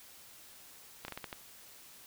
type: slowing click train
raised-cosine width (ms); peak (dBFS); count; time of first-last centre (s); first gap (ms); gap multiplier
0.3; -24; 6; 1.05-1.328; 32; 1.28
effects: white hiss -55 dBFS RMS until 2.06 s